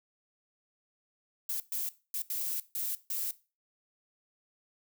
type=noise bursts at uneven times; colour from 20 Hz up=violet; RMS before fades=-34 dBFS; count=6; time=1.49-1.6 / 1.72-1.89 / 2.14-2.22 / 2.3-2.6 / 2.75-2.95 / 3.1-3.31 s; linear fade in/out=2 ms; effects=noise-tail reverb RT60 0.3 s tail -17 dB re dry